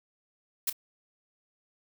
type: noise with echo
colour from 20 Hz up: blue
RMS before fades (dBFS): -28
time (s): 0.67-0.7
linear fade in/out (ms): 5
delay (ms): 29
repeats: 1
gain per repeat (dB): -13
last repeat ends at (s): 0.729
effects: none